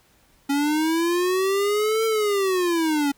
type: linear two-way sweep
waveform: square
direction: up then down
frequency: 277.2 to 449.7 to 277.2 Hz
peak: -20 dBFS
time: 0.49-3.12 s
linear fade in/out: 10 ms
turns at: 2.05 s
effects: pink hiss -59 dBFS RMS until 3.17 s